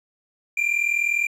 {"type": "tone pair together", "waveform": "triangle", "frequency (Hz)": [2362, 2402], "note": ["D7", "D7"], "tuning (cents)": [9, 38], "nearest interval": "unison", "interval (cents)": 29, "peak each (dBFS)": -21, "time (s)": [0.57, 1.27], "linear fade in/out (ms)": 5, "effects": ["resampled to 32000 Hz", "9-bit"]}